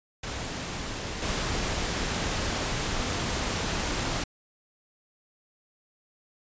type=noise with level steps; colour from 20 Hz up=pink; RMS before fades=-34 / -29 dBFS; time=0.23-4.24 s; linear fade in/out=5 ms; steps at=1.22 s; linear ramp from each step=5 ms; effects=resampled to 16000 Hz